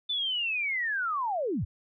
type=linear sweep; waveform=sine; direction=down; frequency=3547 to 59.9 Hz; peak=-27 dBFS; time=0.09-1.65 s; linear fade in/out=10 ms; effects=none